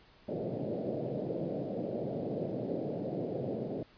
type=band-pass noise; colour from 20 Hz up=white; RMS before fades=-36 dBFS; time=0.28-3.83 s; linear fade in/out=5 ms; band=110 to 620 Hz; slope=48 dB/octave; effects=pink hiss -61 dBFS RMS until 3.97 s + resampled to 11025 Hz